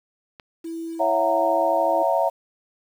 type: click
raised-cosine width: 0.3 ms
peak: -25 dBFS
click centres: 0.398 s
type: tone with tremolo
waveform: sine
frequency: 329.6 Hz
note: E4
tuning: in tune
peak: -28 dBFS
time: 0.64-2.03 s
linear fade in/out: 10 ms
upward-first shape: sine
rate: 1.5 Hz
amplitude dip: 30%
type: chord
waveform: sine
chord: F# dominant seventh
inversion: second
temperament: just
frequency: 555 / 666 / 740 / 925 Hz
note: C#5 / E5 / F#5 / A#5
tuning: +2 / +18 / 0 / -14 cents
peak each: -24 / -21 / -25 / -24 dBFS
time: 0.99-2.3 s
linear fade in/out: 20 ms
effects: 8-bit